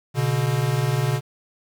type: tone pair together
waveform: square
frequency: 123.1 / 143.1 Hz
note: B2 / D3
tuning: -5 / -45 cents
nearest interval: minor third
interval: 260 cents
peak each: -23 dBFS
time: 0.14-1.21 s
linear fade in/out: 50 ms
effects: 8-bit